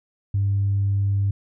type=tone; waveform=sine; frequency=99.5 Hz; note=G2; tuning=26 cents sharp; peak=-17 dBFS; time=0.34-1.31 s; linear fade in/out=5 ms; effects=tanh soft clip ceiling -14 dBFS